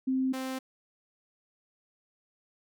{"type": "tone pair in turn", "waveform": ["sine", "sawtooth"], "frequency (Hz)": [261.6, 261.6], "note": ["C4", "C4"], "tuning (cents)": [0, 0], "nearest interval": "unison", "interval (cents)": 0, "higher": "neither", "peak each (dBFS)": [-25, -29], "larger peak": "first", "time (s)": [[0.07, 0.33], [0.33, 0.59]], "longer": "neither", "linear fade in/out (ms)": 10, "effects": []}